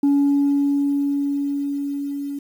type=tone with level ramp; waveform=sine; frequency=282.7 Hz; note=C#4; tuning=34 cents sharp; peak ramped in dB=-11 to -25 dBFS; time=0.03-2.39 s; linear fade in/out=5 ms; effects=tanh soft clip ceiling -12 dBFS + 8-bit